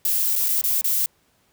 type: noise with dropouts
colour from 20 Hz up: violet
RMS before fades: -21 dBFS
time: 0.05-1.06 s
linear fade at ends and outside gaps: 1 ms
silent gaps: 0.355-0.361 / 0.485-0.488 / 0.613-0.639 / 0.812-0.843 s
effects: pink hiss -63 dBFS RMS until 1.52 s + high-pass 60 Hz 12 dB/octave